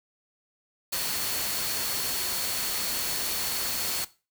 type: tone in noise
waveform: sine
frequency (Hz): 4393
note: C#8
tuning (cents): -16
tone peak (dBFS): -36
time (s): 0.92-4.05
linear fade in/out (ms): 10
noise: white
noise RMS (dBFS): -30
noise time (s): 0.92-4.05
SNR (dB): -9
effects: noise-tail reverb RT60 0.3 s tail -17 dB re dry